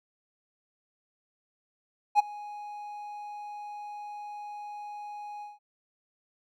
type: tone with ADSR envelope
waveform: triangle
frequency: 830.6 Hz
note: G#5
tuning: in tune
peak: -13 dBFS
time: 2.15-5.59 s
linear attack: 42 ms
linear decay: 15 ms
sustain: -23 dB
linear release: 170 ms
effects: none